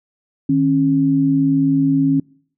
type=tone pair together; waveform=sine; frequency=155.06 / 273.5 Hz; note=D#3 / C#4; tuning=-6 / -23 cents; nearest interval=minor seventh; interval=983 cents; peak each=-19 / -13 dBFS; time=0.49-2.2 s; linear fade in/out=5 ms; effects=noise-tail reverb RT60 0.6 s tail -26 dB re dry